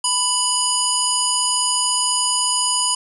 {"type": "harmonic tone with a mistuned harmonic", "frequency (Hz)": 987.8, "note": "B5", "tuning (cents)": 0, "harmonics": [1, 3, 5, 7, 9, 10], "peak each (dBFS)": [-24, -24, -24, -24, -24, -24], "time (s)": [0.04, 2.95], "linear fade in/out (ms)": 5, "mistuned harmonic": 10, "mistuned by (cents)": 17, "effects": []}